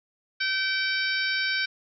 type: harmonic tone with a mistuned harmonic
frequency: 770 Hz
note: G5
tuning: 31 cents flat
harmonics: 2 / 3 / 4 / 5 / 6 / 7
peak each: -27 / -30 / -35 / -34 / -33 / -35 dBFS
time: 0.4-1.66 s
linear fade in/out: 10 ms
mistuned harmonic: 5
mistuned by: -16 cents
effects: none